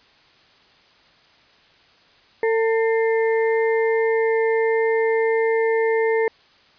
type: harmonic tone with a mistuned harmonic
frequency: 450.1 Hz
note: A4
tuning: 39 cents sharp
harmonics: 1 / 2 / 4 / 5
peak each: -17 / -28 / -29 / -30 dBFS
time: 2.43-6.28 s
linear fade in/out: 2 ms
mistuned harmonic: 5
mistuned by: -120 cents
effects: white hiss -54 dBFS RMS until 6.78 s + resampled to 11025 Hz